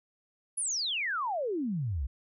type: exponential sweep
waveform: sine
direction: down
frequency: 10770 to 58.27 Hz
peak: -29 dBFS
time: 0.57-2.07 s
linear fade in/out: 10 ms
effects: none